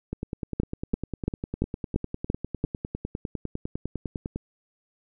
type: two click trains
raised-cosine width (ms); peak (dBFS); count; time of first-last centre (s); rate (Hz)
3; -11 / -17; 7 / 43; 0.6-2.641 / 0.13-4.36; 2.94 / 9.93
effects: none